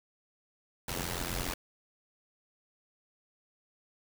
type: noise with amplitude modulation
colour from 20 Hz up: pink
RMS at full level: -32 dBFS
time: 0.88-1.54 s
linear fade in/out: 5 ms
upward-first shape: sine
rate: 87.5 Hz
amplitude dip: 85%
effects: none